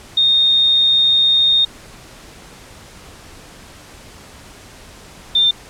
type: tone pair in turn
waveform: sine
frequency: 3683 / 3595 Hz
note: A#7 / A7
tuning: -22 / +36 cents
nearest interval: unison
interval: 42 cents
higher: first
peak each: -10 dBFS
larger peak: neither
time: 0.17-1.65 / 5.35-5.51 s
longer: first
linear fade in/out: 5 ms
effects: pink hiss -40 dBFS RMS until 5.69 s + low-pass 10000 Hz 12 dB/octave